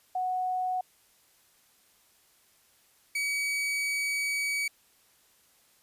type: tone pair in turn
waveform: sine / 40% pulse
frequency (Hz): 738 / 2270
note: F#5 / C#7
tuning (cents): -5 / +41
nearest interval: octave + perfect fifth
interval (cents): 1946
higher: second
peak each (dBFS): -27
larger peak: neither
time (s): 0.15-0.81 / 3.15-4.68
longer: second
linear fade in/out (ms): 5
effects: white hiss -64 dBFS RMS until 5.82 s + resampled to 32000 Hz